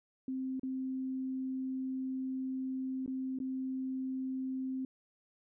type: tone with dropouts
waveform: sine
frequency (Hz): 261.6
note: C4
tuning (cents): 0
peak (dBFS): -34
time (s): 0.28-4.85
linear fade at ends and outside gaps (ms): 2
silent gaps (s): 0.596-0.632 / 3.062-3.077 / 3.388-3.401
effects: none